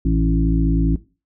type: harmonic tone with a mistuned harmonic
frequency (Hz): 54.9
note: A1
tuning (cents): -3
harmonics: 1 / 2 / 3 / 5 / 6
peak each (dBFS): -17 / -27 / -21 / -21 / -27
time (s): 0.05-0.96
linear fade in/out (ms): 5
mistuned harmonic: 2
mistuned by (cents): +32
effects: noise-tail reverb RT60 0.3 s tail -17 dB re dry